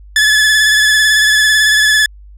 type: tone with vibrato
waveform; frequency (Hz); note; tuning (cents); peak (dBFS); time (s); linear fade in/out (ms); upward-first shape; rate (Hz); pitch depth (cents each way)
sawtooth; 1722; A6; -38; -4; 0.16-2.06; 2; sine; 18; 30
effects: added 50 Hz sine -34 dBFS peak until 2.37 s + low-pass 10000 Hz 12 dB/octave